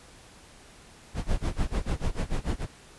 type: noise with tremolo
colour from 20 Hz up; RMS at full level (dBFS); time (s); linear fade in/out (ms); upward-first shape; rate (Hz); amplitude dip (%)
brown; -24; 1.14-2.67; 50; sine; 6.8; 100
effects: pink hiss -52 dBFS RMS until 2.98 s + resampled to 24000 Hz